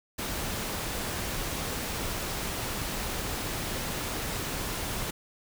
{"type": "noise", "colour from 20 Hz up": "pink", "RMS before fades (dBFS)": -33, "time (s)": [0.18, 5.11], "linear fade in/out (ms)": 10, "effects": []}